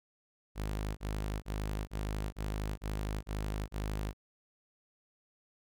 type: tone bursts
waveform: sawtooth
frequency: 51.91 Hz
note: G#1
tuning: in tune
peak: -30 dBFS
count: 8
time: 0.55-4.134 s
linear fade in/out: 50 ms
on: 420 ms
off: 32 ms
effects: none